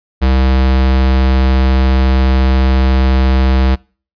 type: tone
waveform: square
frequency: 65.3 Hz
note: C2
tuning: 3 cents flat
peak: -9 dBFS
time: 0.21-3.76 s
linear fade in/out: 20 ms
effects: noise-tail reverb RT60 0.4 s tail -25 dB re dry + resampled to 11025 Hz